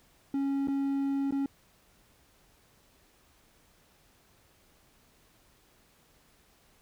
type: tone with dropouts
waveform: triangle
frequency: 276 Hz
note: C#4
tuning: 7 cents flat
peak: -25 dBFS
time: 0.34-1.46 s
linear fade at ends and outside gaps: 2 ms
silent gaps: 0.674-0.683 / 1.309-1.323 s
effects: pink hiss -64 dBFS RMS until 6.81 s